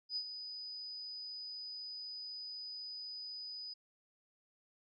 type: tone with ADSR envelope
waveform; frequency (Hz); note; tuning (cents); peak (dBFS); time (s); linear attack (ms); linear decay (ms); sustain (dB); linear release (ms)
sine; 4978; D#8; 0; -34; 0.09-3.74; 73; 69; -9; 11
effects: none